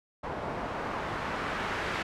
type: noise with low-pass filter sweep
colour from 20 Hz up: white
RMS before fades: -34 dBFS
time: 0.23-2.03 s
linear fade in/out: 10 ms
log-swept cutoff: 840 to 1900 Hz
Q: 1
effects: none